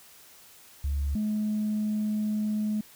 sine tone pair in turn, 70.9 / 212.5 Hz, C#2 / G#3, +40 / +40 cents, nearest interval octave + perfect fifth, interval 1900 cents, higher second, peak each -24 dBFS, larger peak neither, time 0.84-1.15 / 1.15-2.81 s, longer second, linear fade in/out 5 ms, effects tanh soft clip ceiling -22 dBFS + white hiss -53 dBFS RMS until 2.95 s

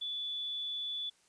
sine tone, 3457 Hz, A7, 31 cents flat, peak -35 dBFS, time 0.01-1.1 s, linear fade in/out 10 ms, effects white hiss -68 dBFS RMS until 1.28 s + resampled to 22050 Hz

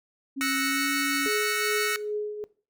sine tone with pitch glide, 271.8 to 280.6 Hz, C#4 to C#4, -34 to +21 cents, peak -29 dBFS, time 0.36-1.29 s, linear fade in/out 20 ms, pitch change +55 cents, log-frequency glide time 0.6-0.89 s
sawtooth chord, F# dominant seventh, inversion third, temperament equal with one note detuned, 1310.2 / 1480 / 1864.7 / 2217 Hz, E6 / F#6 / A#6 / C#7, -11 / 0 / 0 / 0 cents, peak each -28 / -28 / -29 / -26 dBFS, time 0.41-1.96 s, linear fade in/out 0 ms
sine tone with tremolo, 420 Hz, G#4, 19 cents sharp, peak -25 dBFS, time 1.26-2.44 s, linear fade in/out 0 ms, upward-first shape triangle, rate 2.5 Hz, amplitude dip 65%
effects noise-tail reverb RT60 0.4 s tail -20 dB re dry

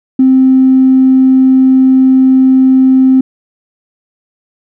triangle tone with tanh clipping, 261.6 Hz, C4, in tune, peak -3 dBFS, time 0.19-3.21 s, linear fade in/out 5 ms, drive 4 dB, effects none

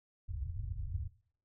white low-pass noise, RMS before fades -39 dBFS, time 0.28-1.08 s, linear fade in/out 20 ms, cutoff 110 Hz, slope 48 dB/octave, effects noise-tail reverb RT60 0.5 s tail -17 dB re dry

